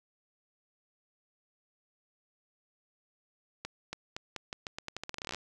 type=accelerating click train; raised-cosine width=0.2 ms; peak=-20 dBFS; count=21; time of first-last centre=3.65-5.346 s; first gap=280 ms; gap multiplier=0.84; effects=none